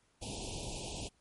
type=band-stop noise; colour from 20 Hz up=pink; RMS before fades=-41 dBFS; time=0.21-1.09 s; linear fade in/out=20 ms; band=940 to 2500 Hz; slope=96 dB/octave; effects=pink hiss -72 dBFS RMS until 1.2 s + MP3 48 kbps